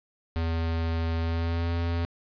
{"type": "tone with pitch glide", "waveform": "square", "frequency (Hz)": [82.41, 84.78], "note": ["E2", "E2"], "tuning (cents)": [0, 49], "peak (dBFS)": -26, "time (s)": [0.36, 2.05], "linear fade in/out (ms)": 0, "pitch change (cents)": 49, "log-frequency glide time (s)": [1.19, 1.71], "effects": ["resampled to 11025 Hz", "9-bit"]}